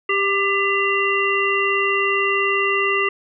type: harmonic tone with a mistuned harmonic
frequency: 394.7 Hz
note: G4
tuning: 12 cents sharp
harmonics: 1 / 3 / 5 / 7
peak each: -22 / -22 / -22 / -22 dBFS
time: 0.09-3.09 s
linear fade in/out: 5 ms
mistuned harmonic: 5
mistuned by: +28 cents
effects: none